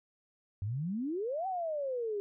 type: exponential two-way sweep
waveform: sine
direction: up then down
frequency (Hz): 93.7 to 780 to 397.2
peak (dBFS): -32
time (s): 0.62-2.2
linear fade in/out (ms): 0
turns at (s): 1.47
effects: none